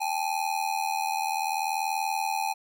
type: ring-modulated tone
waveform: square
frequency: 830.6 Hz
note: G#5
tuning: in tune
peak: -24 dBFS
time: 0-2.54 s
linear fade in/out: 20 ms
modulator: 40.3 Hz
effects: none